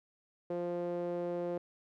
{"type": "tone with band-pass filter", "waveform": "sawtooth", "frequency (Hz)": 174.61, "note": "F3", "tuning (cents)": 0, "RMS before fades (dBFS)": -36, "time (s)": [0.5, 1.58], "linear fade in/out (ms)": 5, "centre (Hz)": 460, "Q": 3.9, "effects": []}